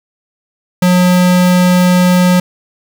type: tone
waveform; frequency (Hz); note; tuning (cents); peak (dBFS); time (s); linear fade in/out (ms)
square; 180.3; F#3; -45; -7; 0.82-2.4; 5
effects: 7-bit